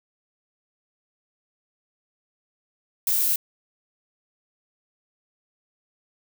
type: noise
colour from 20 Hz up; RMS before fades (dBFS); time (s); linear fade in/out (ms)
violet; -22; 3.07-3.36; 2
effects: none